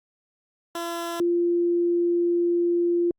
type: tone pair in turn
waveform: 15% pulse / sine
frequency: 339.5 / 346 Hz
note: F4 / F4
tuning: -49 / -16 cents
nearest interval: unison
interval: 33 cents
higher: second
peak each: -22 / -19 dBFS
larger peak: second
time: 0.75-1.2 / 1.2-3.11 s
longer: second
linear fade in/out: 2 ms
effects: Opus 48 kbps